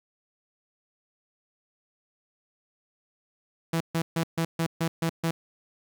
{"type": "tone bursts", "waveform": "sawtooth", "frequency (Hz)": 164.81, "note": "E3", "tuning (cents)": 0, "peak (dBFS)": -20, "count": 8, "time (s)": [3.73, 5.31], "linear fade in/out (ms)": 5, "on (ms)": 75, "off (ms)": 140, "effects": ["10-bit"]}